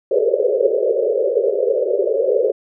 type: band-pass noise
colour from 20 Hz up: pink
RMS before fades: -17 dBFS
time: 0.11-2.52 s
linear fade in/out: 5 ms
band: 390 to 580 Hz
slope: 96 dB/octave
effects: none